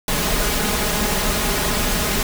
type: noise with comb filter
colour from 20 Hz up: pink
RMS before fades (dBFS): -20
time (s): 0.08-2.23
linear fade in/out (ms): 2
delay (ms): 4.8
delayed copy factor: +0.6
effects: none